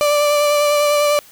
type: tone with vibrato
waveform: 35% pulse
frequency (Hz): 587.3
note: D5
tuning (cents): 0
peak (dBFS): -11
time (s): 0.01-1.19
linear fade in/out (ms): 0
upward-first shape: sine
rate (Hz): 10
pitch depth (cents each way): 16
effects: white hiss -45 dBFS RMS until 1.31 s